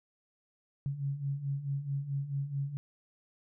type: beating tone pair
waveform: sine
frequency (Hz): 136.6 / 141.2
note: C#3 / C#3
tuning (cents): -25 / +32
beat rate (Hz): 4.6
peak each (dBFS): -38 / -33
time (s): 0.86-2.77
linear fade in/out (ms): 0
effects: none